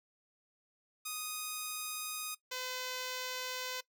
5% pulse tone pair in turn, 1244.5 / 508.1 Hz, D#6 / B4, 0 / +49 cents, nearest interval octave + major third, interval 1551 cents, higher first, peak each -26 dBFS, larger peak neither, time 1.05-2.35 / 2.51-3.81 s, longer neither, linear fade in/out 10 ms, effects noise-tail reverb RT60 0.1 s tail -19 dB re dry

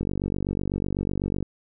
click train, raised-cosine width 3 ms, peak -14 dBFS, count 69, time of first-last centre 0.01-1.427 s, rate 48 Hz, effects none

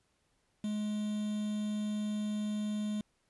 triangle tone with quantisation, 210.7 Hz, G#3, 25 cents sharp, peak -30 dBFS, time 0.64-3.01 s, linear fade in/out 2 ms, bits 8, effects pink hiss -75 dBFS RMS until 3.29 s + resampled to 24000 Hz

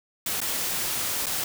white noise with dropouts, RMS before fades -28 dBFS, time 0.26-1.44 s, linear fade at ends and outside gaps 2 ms, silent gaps 0.404-0.415 / 1.259-1.266 s, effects none

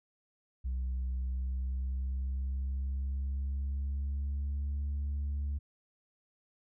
sine tone with pitch glide, 63.6 to 71.39 Hz, C2 to D2, -48 to -48 cents, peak -29 dBFS, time 0.64-5.59 s, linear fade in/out 20 ms, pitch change +200 cents, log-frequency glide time 1.13-4.83 s, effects tanh soft clip ceiling -30 dBFS

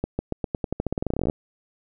accelerating click train, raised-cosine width 2 ms, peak -11 dBFS, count 23, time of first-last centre 0.04-1.299 s, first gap 150 ms, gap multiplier 0.89, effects none

